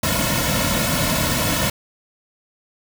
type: noise with comb filter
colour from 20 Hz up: pink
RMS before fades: -20 dBFS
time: 0.03-1.7 s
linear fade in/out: 5 ms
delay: 2.5 ms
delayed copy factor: -0.9
effects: none